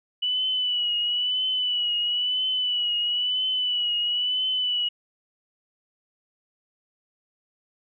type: tone with vibrato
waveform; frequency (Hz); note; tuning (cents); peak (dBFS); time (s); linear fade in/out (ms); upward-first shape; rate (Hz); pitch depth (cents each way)
sine; 2960; F#7; 0; -22; 0.22-4.89; 10; triangle; 1; 54
effects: none

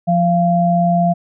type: tone pair together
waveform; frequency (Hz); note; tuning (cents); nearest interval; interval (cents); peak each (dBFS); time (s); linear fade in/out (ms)
sine; 174.61 / 689.4; F3 / F5; 0 / -23; 2 octaves; 2377; -14; 0.07-1.14; 20
effects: none

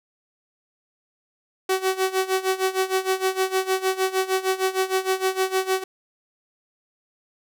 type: tone with tremolo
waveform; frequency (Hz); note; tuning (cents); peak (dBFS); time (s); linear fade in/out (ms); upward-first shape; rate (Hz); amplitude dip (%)
sawtooth; 378; F#4; +37; -14; 1.69-5.84; 5; sine; 6.5; 85
effects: none

